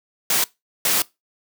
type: noise bursts at uneven times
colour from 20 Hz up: white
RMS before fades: -19 dBFS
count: 2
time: 0.3-0.44 / 0.85-1.02 s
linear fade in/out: 2 ms
effects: noise-tail reverb RT60 0.2 s tail -21 dB re dry + high-pass 150 Hz 12 dB/octave